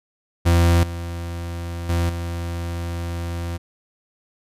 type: tone with level steps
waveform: 40% pulse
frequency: 85.5 Hz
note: F2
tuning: 36 cents flat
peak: -12 / -26 / -17 / -24 dBFS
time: 0.45-3.58 s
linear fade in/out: 20 ms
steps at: 0.83 / 1.89 / 2.09 s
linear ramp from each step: 5 ms
effects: resampled to 32000 Hz